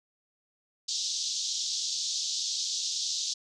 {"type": "band-pass noise", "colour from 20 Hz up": "white", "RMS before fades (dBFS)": -32, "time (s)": [0.88, 3.34], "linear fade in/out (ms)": 10, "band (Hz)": [3500, 6600], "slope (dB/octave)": 48, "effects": []}